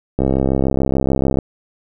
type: click train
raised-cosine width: 2 ms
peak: -3 dBFS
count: 81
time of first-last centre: 0.19-1.388 s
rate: 66.8 Hz
effects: none